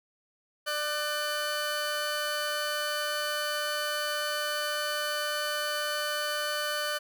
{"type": "tone pair together", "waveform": "20% pulse", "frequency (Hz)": [595, 1500.6], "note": ["D5", "F#6"], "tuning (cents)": [22, 24], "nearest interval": "octave + major third", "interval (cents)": 1602, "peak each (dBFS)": -27, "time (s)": [0.66, 6.99], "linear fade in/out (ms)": 20, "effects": []}